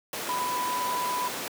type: tone in noise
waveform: sine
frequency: 992 Hz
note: B5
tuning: 7 cents sharp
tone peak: -27 dBFS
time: 0.29-1.28 s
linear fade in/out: 2 ms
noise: pink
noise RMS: -32 dBFS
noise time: 0.13-1.48 s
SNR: +2 dB
effects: high-pass 300 Hz 12 dB/octave